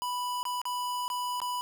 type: tone with dropouts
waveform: square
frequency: 987.8 Hz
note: B5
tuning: in tune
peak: -31 dBFS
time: 0.02-1.61 s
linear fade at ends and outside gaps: 0 ms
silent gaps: 0.43-0.453 / 0.616-0.654 / 1.08-1.101 / 1.402-1.417 s
effects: none